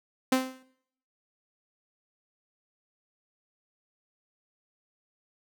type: tone with exponential decay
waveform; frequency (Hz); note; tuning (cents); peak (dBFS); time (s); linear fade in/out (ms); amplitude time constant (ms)
sawtooth; 259.7; C4; -13; -15; 0.32-0.63; 5; 66
effects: noise-tail reverb RT60 0.7 s tail -20 dB re dry